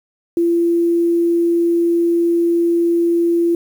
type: tone with quantisation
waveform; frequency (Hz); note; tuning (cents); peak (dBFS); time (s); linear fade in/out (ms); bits
sine; 340.4; F4; -44; -12; 0.37-3.55; 2; 7
effects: none